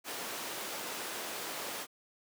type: high-pass noise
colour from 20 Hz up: pink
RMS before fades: -40 dBFS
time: 0.04-1.87 s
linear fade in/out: 50 ms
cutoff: 390 Hz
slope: 12 dB/octave
effects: none